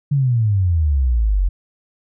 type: exponential sweep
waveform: sine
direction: down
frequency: 146.83 to 43.65 Hz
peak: -13 dBFS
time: 0.11-1.49 s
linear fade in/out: 10 ms
effects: none